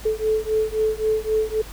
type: beating tone pair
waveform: sine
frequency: 433.6 / 437.4 Hz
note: A4 / A4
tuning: -25 / -10 cents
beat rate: 3.8 Hz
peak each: -22 dBFS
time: 0.05-1.62 s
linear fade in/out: 10 ms
effects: added 50 Hz sine -37 dBFS peak until 1.72 s + pink hiss -41 dBFS RMS until 1.72 s